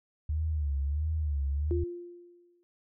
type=tone with vibrato; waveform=sine; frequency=74 Hz; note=D2; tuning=14 cents sharp; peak=-27 dBFS; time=0.29-1.84 s; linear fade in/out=5 ms; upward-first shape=sine; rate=1.5 Hz; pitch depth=120 cents each way
type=tone with exponential decay; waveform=sine; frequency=349.2 Hz; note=F4; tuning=in tune; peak=-27 dBFS; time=1.71-2.63 s; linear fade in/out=0 ms; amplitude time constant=200 ms
effects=none